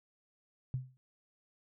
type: tone with exponential decay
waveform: sine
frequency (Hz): 128.8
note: C3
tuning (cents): -27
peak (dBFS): -29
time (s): 0.74-0.97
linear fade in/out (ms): 0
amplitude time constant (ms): 49
effects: none